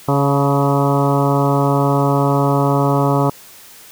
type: harmonic tone with a mistuned harmonic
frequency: 140 Hz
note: C#3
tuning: 18 cents sharp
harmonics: 1 / 2 / 3 / 4 / 5 / 6 / 7 / 8 / 9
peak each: -16 / -19 / -21 / -22 / -23 / -24 / -24 / -25 / -26 dBFS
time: 0.08-3.3 s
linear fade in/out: 5 ms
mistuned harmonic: 6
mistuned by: +45 cents
effects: white hiss -41 dBFS RMS until 3.91 s